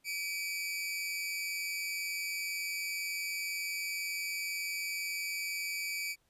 sawtooth tone pair together, 2300 / 2478 Hz, D7 / D#7, -37 / -8 cents, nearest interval minor second, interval 129 cents, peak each -32 / -39 dBFS, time 0.04-6.16 s, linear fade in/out 50 ms, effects pink hiss -74 dBFS RMS until 6.29 s + resampled to 32000 Hz

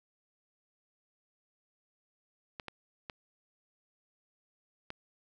clicks, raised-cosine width 0.3 ms, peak -24 dBFS, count 4, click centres 2.598 / 2.683 / 3.098 / 4.904 s, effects none

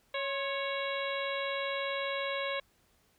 harmonic tone with a mistuned harmonic, 554.4 Hz, C#5, in tune, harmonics 1 / 2 / 3 / 4 / 5 / 6 / 7, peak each -35 / -39 / -41 / -39 / -43 / -44 / -43 dBFS, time 0.14-2.6 s, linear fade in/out 5 ms, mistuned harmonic 2, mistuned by -57 cents, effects pink hiss -69 dBFS RMS until 3.18 s

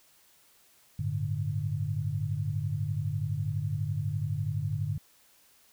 sine chord, G suspended second, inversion none, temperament equal, 98 / 110 / 146.83 Hz, G2 / A2 / D3, 0 / 0 / 0 cents, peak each -33 / -33 / -32 dBFS, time 0.99-4.98 s, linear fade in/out 5 ms, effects white hiss -62 dBFS RMS until 5.72 s

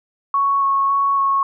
sine tone with vibrato, 1105 Hz, C#6, 6 cents flat, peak -14 dBFS, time 0.34-1.43 s, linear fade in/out 2 ms, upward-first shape square, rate 1.8 Hz, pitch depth 9 cents each way, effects none

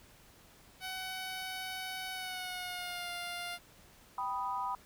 10% pulse tone with pitch glide, 751 to 700.7 Hz, F#5 to F5, +26 to +6 cents, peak -30 dBFS, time 0.8-3.59 s, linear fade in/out 50 ms, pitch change -120 cents, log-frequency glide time 2.11-3.11 s
sine chord, G augmented, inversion none, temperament equal, 784 / 987.8 / 1244.5 Hz, G5 / B5 / D#6, 0 / 0 / 0 cents, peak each -40 / -35 / -40 dBFS, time 4.18-4.75 s, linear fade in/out 2 ms
effects pink hiss -60 dBFS RMS until 4.85 s

